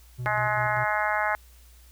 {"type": "tone with tremolo", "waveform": "triangle", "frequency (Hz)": 123.7, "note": "B2", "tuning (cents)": 3, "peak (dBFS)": -28, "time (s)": [0.18, 0.85], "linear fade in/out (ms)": 20, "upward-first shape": "square", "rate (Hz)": 5.1, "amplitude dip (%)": 45}
{"type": "harmonic tone", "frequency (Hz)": 211.3, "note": "G#3", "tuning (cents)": 30, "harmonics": [3, 4, 5, 6, 7, 8, 9, 10], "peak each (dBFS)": [-31, -28, -33, -32, -31, -31, -35, -34], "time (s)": [0.26, 1.35], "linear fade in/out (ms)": 0}
{"effects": ["added 60 Hz sine -50 dBFS peak until 1.91 s", "white hiss -58 dBFS RMS until 1.91 s"]}